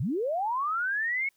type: linear sweep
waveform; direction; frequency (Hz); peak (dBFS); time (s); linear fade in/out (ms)
sine; up; 98 to 2217; -26; 0-1.29; 5
effects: white hiss -71 dBFS RMS until 1.36 s